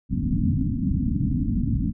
white low-pass noise, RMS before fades -23 dBFS, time 0.09-1.93 s, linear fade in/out 50 ms, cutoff 280 Hz, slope 96 dB/octave, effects none

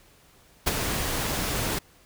pink noise with ADSR envelope, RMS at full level -20 dBFS, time 0.66-1.79 s, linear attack 17 ms, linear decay 20 ms, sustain -8 dB, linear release 8 ms, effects pink hiss -57 dBFS RMS until 2.05 s

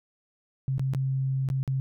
sine tone with dropouts, 133.5 Hz, C3, 35 cents sharp, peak -24 dBFS, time 0.68-1.8 s, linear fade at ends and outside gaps 0 ms, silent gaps 0.781-0.795 / 0.936-0.948 / 1.488-1.501 / 1.63-1.677 s, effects none

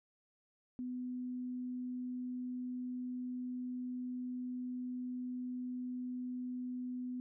sine tone, 250 Hz, B3, 21 cents sharp, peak -38 dBFS, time 0.79-7.2 s, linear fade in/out 0 ms, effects none

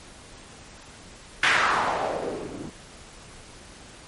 blue noise with low-pass filter sweep, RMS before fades -25 dBFS, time 1.43-2.7 s, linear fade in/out 5 ms, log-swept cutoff 2000 to 230 Hz, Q 2.1, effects pink hiss -46 dBFS RMS until 4.07 s + MP3 48 kbps

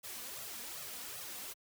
white noise with flanger, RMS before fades -45 dBFS, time 0.03-1.54 s, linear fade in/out 20 ms, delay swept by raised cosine 1.5 to 4.2 ms, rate 2.6 Hz, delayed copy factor +0.95, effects high-pass 60 Hz 12 dB/octave

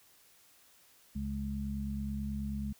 harmonic tone, 69.3 Hz, C#2, in tune, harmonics 1 / 2 / 3, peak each -38 / -43 / -36 dBFS, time 1.15-2.73 s, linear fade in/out 10 ms, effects white hiss -63 dBFS RMS until 2.79 s

